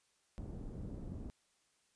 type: low-pass noise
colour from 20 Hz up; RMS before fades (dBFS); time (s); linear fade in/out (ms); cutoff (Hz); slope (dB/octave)
pink; -45; 0.38-1.3; 0; 310; 12
effects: white hiss -75 dBFS RMS until 1.95 s + resampled to 22050 Hz

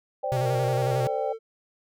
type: chord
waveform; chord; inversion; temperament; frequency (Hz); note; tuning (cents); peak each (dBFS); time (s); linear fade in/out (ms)
sine; C suspended second; none; equal; 523.3 / 587.3 / 784; C5 / D5 / G5; 0 / 0 / 0; -30; 0.23-1.33; 10
type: tone with vibrato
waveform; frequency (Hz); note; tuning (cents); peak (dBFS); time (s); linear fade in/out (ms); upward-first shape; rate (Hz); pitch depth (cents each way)
square; 126.8; B2; +46; -26; 0.32-1.07; 0; square; 11; 46
type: tone with pitch glide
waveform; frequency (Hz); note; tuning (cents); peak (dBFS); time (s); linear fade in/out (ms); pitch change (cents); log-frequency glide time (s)
triangle; 466.2 to 448.5; A#4 to A4; 0 to +33; -29; 0.41-1.39; 50; -67; 0.74-1.1
effects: none

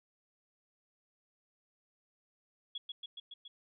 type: tone with echo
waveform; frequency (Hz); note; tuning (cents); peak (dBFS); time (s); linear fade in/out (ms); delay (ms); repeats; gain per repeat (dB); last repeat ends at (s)
sine; 3352; G#7; +15; -37; 2.75-2.78; 5; 140; 5; -2; 3.48
effects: none

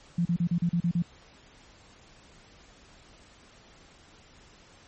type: tone bursts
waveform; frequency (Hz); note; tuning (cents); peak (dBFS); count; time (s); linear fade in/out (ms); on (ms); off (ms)
sine; 171.9; F3; -27; -22; 8; 0.18-1.023; 5; 73; 37
effects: pink hiss -55 dBFS RMS until 4.87 s + MP3 32 kbps

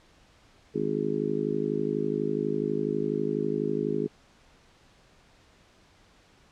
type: harmonic tone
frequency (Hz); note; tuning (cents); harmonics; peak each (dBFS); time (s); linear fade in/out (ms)
52.1; G#1; +6; 3 / 4 / 5 / 6 / 7 / 8; -35 / -34 / -33 / -34 / -32 / -30; 0.74-4.08; 20
effects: pink hiss -59 dBFS RMS until 6.51 s + low-pass 6000 Hz 12 dB/octave

